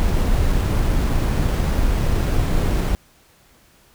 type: noise with sample-and-hold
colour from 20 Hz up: brown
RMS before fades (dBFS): -18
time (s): 0-2.95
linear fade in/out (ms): 0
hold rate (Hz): 11025
effects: pink hiss -54 dBFS RMS until 3.94 s